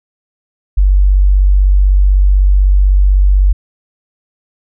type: tone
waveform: sine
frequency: 48 Hz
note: G1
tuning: 36 cents flat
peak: -5 dBFS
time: 0.77-3.53 s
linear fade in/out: 10 ms
effects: none